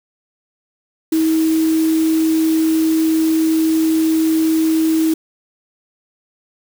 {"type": "tone in noise", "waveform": "sine", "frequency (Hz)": 320, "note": "D#4", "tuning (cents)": 49, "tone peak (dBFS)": -12, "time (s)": [1.12, 5.14], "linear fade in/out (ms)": 5, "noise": "white", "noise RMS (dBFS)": -30, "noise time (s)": [1.12, 5.14], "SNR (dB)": 15, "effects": []}